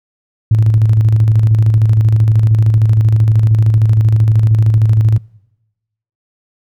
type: tone with tremolo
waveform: sine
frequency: 109.5 Hz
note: A2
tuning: 8 cents flat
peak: -4 dBFS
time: 0.51-5.18 s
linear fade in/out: 5 ms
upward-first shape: square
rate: 13 Hz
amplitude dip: 40%
effects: noise-tail reverb RT60 1.0 s tail -26 dB re dry + tanh soft clip ceiling 0 dBFS